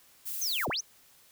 violet noise, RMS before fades -36 dBFS, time 0.25-0.66 s, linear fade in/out 20 ms
sine linear two-way sweep, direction down then up, 6560 to 52.3 to 6560 Hz, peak -29 dBFS, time 0.41-0.81 s, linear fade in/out 10 ms, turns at 0.69 s
effects white hiss -60 dBFS RMS until 1.31 s

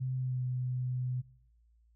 sine tone with pitch glide, 129.3 to 126.27 Hz, C3 to B2, -20 to +39 cents, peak -31 dBFS, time 0-1.22 s, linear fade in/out 20 ms, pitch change -41 cents, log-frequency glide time 0.16-0.41 s, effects noise-tail reverb RT60 0.7 s tail -22 dB re dry + added 57 Hz sine -63 dBFS peak until 1.95 s

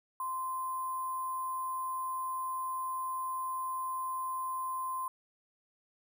sine tone with sample-and-hold, 1040 Hz, C6, 11 cents flat, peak -33 dBFS, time 0.2-5.08 s, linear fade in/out 2 ms, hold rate 11025 Hz, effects none

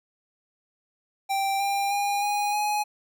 square tone with pitch steps, 784 / 796.8 / 809.8 / 823 / 836.4 Hz, G5 / G5 / G#5 / G#5 / G#5, 0 / +28 / -44 / -16 / +12 cents, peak -24 dBFS, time 1.29-2.84 s, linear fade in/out 20 ms, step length 310 ms, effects none

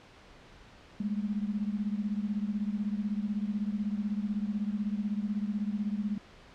sine beating tone pair, 202.8 / 218.8 Hz, G#3 / A3, -41 / -9 cents, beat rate 16 Hz, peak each -31 / -34 dBFS, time 1-6.18 s, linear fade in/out 5 ms, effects pink hiss -54 dBFS RMS until 6.54 s + low-pass 4000 Hz 12 dB/octave

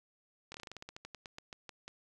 slowing click train, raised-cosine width 0.2 ms, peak -28 dBFS, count 18, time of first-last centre 0.52-1.88 s, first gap 23 ms, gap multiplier 1.14, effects none

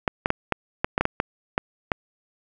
clicks, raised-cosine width 0.5 ms, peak -5 dBFS, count 11, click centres 0.078 / 0.259 / 0.304 / 0.523 / 0.845 / 0.979 / 1.01 / 1.054 / 1.201 / 1.579 / 1.918 s, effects none

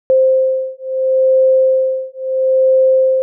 sine beating tone pair, 523.3 / 524.04 Hz, C5 / C5, 0 / +3 cents, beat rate 0.74 Hz, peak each -13 dBFS, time 0.1-3.22 s, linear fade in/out 0 ms, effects none

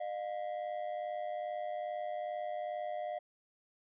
triangle ring-modulated tone, 659.3 Hz, E5, in tune, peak -31 dBFS, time 0-3.19 s, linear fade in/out 10 ms, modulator 51.2 Hz, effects resampled to 8000 Hz

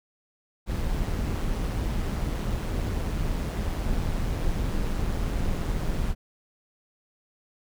brown noise with amplitude modulation, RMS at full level -25 dBFS, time 0.66-6.15 s, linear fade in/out 50 ms, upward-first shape sine, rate 168 Hz, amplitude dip 45%, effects none

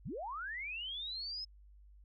sine linear sweep, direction up, 78.4 to 5200 Hz, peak -39 dBFS, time 0.05-1.45 s, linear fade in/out 10 ms, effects added 50 Hz sine -56 dBFS peak until 2.04 s

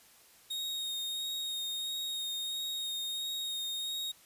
40% pulse tone with vibrato, 3729 Hz, A#7, in tune, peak -33 dBFS, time 0.5-4.12 s, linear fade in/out 10 ms, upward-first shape sine, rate 1.5 Hz, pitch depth 15 cents each way, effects white hiss -60 dBFS RMS until 4.25 s + resampled to 32000 Hz

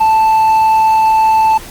triangle tone, 880 Hz, A5, in tune, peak -5 dBFS, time 0-1.58 s, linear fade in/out 10 ms, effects pink hiss -32 dBFS RMS until 1.7 s + Opus 24 kbps

